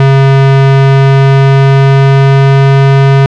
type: tone with pitch glide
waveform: square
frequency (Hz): 136 to 136.87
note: C#3 to C#3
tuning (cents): -33 to -22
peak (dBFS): -3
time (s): 0-3.26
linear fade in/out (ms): 2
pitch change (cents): +11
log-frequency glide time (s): 0.62-2.67
effects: low-pass 3000 Hz 12 dB/octave